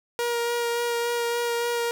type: tone with vibrato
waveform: sawtooth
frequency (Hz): 473.3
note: A#4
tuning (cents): +26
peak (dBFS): -20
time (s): 0.19-1.91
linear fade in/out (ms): 0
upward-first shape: sine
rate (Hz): 3.5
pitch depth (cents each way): 13
effects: none